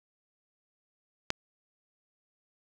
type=click; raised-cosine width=0.2 ms; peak=-10 dBFS; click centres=1.304 s; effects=none